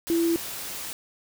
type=tone in noise; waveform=sine; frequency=334.9 Hz; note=E4; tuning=27 cents sharp; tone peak=-20 dBFS; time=0.1-0.36 s; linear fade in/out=0 ms; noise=white; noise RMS=-35 dBFS; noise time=0.07-0.93 s; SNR=+12 dB; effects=none

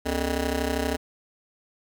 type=ring-modulated tone; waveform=15% pulse; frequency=173.4 Hz; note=F3; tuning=12 cents flat; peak=-15 dBFS; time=0.05-0.97 s; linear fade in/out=20 ms; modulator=103 Hz; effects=none

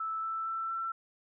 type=tone with pitch steps; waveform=sine; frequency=1315 / 1324.1 / 1333.4 / 1342.6 Hz; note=E6 / E6 / E6 / E6; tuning=-5 / +7 / +19 / +31 cents; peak=-32 dBFS; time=0-0.92 s; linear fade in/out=5 ms; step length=230 ms; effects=none

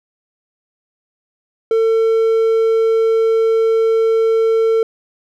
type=tone; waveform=triangle; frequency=450 Hz; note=A4; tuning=39 cents sharp; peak=-9 dBFS; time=1.71-4.83 s; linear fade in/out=2 ms; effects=none

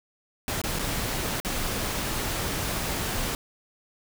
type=noise with dropouts; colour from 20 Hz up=pink; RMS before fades=-29 dBFS; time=0.48-3.35 s; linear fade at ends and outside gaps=1 ms; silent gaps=0.616-0.638 / 0.788-0.793 / 1.401-1.448 s; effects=none

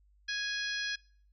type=harmonic tone with a mistuned harmonic; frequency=830 Hz; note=G#5; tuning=1 cent flat; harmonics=2 / 3 / 4 / 5 / 6 / 7; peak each=-35 / -42 / -41 / -41 / -41 / -47 dBFS; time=0.28-0.96 s; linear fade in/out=10 ms; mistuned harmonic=6; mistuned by=+26 cents; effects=noise-tail reverb RT60 0.6 s tail -25 dB re dry + added 50 Hz sine -62 dBFS peak until 1.32 s

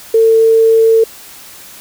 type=tone; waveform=sine; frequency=449.4 Hz; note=A4; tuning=37 cents sharp; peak=-5 dBFS; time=0.14-1.04 s; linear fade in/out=5 ms; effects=white hiss -35 dBFS RMS until 1.8 s

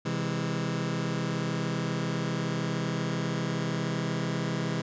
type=chord; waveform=sawtooth; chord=C augmented; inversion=none; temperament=just; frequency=130.81 / 163.52 / 204.4 Hz; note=C3 / E3 / G#3; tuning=0 / -14 / -27 cents; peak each=-29 / -27 / -30 dBFS; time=0.05-4.82 s; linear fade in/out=10 ms; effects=resampled to 16000 Hz

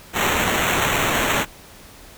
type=noise with sample-and-hold; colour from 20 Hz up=white; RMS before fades=-20 dBFS; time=0.13-1.46 s; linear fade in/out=50 ms; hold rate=4900 Hz; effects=pink hiss -44 dBFS RMS until 2.17 s

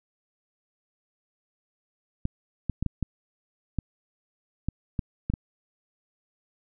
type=clicks; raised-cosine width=5 ms; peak=-14 dBFS; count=10; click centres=2.254 / 2.697 / 2.826 / 2.863 / 3.027 / 3.787 / 4.686 / 4.992 / 5.3 / 5.338 s; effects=none

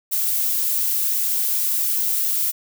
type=noise; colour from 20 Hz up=violet; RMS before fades=-21 dBFS; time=0.11-2.52 s; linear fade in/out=20 ms; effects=none

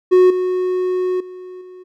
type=tone with level steps; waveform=triangle; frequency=366.6 Hz; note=F#4; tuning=16 cents flat; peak=-5 / -14 / -29 / -33 dBFS; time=0.11-1.84 s; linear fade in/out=20 ms; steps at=0.3 / 1.2 / 1.61 s; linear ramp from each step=5 ms; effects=none

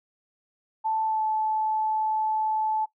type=tone with pitch glide; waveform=sine; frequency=880 to 868.9 Hz; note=A5 to A5; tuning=0 to -22 cents; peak=-23 dBFS; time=0.84-2.86 s; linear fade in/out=20 ms; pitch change=-22 cents; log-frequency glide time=1.04-1.23 s; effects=noise-tail reverb RT60 0.1 s tail -17 dB re dry

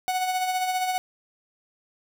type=tone with tremolo; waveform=45% pulse; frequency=740 Hz; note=F#5; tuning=in tune; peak=-22 dBFS; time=0.08-0.98 s; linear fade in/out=0 ms; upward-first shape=sine; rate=15 Hz; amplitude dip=45%; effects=none

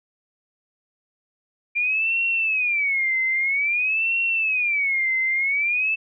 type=tone with vibrato; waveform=sine; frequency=2375 Hz; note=D7; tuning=19 cents sharp; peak=-19 dBFS; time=1.75-5.96 s; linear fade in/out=20 ms; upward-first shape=sine; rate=0.51 Hz; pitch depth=240 cents each way; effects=none

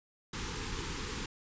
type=band-stop noise; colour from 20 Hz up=pink; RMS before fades=-38 dBFS; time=0.33-1.26 s; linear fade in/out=5 ms; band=500 to 820 Hz; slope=96 dB/octave; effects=resampled to 16000 Hz

